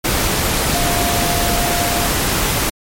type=tone in noise; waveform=sine; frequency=698.5 Hz; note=F5; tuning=in tune; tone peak=-21 dBFS; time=0.74-2.08 s; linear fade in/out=10 ms; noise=pink; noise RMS=-17 dBFS; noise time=0.04-2.7 s; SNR=-7 dB; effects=MP3 64 kbps